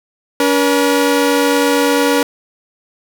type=tone pair together; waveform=sawtooth; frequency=284.4 / 480 Hz; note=C#4 / B4; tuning=+45 / -49 cents; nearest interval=major sixth; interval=906 cents; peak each=-10 dBFS; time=0.4-2.23 s; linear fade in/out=2 ms; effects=none